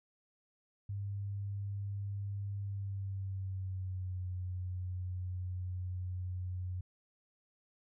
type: tone with pitch glide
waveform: sine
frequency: 100 to 91.17 Hz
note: G2 to F#2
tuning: +35 to -25 cents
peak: -36 dBFS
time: 0.89-6.81 s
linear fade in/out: 5 ms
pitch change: -160 cents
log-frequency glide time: 2.61-4.26 s
effects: none